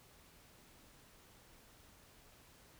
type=silence; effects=pink hiss -63 dBFS RMS until 2.79 s